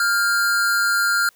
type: tone pair together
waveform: square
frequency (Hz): 1399.6 / 1600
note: F6 / G6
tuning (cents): +3 / +35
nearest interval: major second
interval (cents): 232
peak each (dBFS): -18 / -25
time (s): 0-1.29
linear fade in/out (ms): 2
effects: white hiss -57 dBFS RMS until 1.35 s